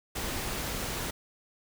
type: noise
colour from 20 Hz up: pink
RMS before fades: -34 dBFS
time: 0.15-1.11 s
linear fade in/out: 10 ms
effects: none